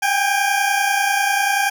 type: tone pair together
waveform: 20% pulse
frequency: 784 / 814.3 Hz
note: G5 / G#5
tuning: 0 / -34 cents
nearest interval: minor second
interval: 66 cents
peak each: -14 dBFS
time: 0.02-1.7 s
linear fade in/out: 10 ms
effects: none